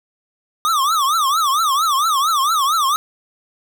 square tone with vibrato, 1194 Hz, D6, 28 cents sharp, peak -15 dBFS, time 0.65-2.96 s, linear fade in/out 0 ms, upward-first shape triangle, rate 4.4 Hz, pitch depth 240 cents each way, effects none

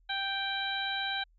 harmonic tone, 784 Hz, G5, in tune, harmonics 1 / 2 / 3 / 4 / 5, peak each -37 / -35 / -41 / -39 / -36 dBFS, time 0.09-1.24 s, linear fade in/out 10 ms, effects added 41 Hz sine -61 dBFS peak until 1.38 s

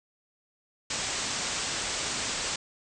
white low-pass noise, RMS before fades -32 dBFS, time 0.9-2.56 s, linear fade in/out 5 ms, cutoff 8300 Hz, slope 96 dB/octave, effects none

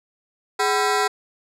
20% pulse ring-modulated tone, 587.3 Hz, D5, in tune, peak -10 dBFS, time 0.59-1.08 s, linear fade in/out 10 ms, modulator 171 Hz, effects low-pass 10000 Hz 12 dB/octave

